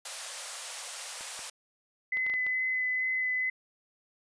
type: high-pass noise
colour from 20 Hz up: white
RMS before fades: -38 dBFS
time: 0.05-1.5 s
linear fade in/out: 5 ms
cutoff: 490 Hz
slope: 96 dB/octave
type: clicks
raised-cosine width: 0.3 ms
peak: -28 dBFS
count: 7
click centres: 1.209 / 1.392 / 2.171 / 2.265 / 2.299 / 2.339 / 2.466 s
type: tone with vibrato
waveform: sine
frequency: 2023 Hz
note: B6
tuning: 41 cents sharp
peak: -27 dBFS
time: 2.12-3.5 s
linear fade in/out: 5 ms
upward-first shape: sine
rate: 2.3 Hz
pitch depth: 11 cents each way
effects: resampled to 22050 Hz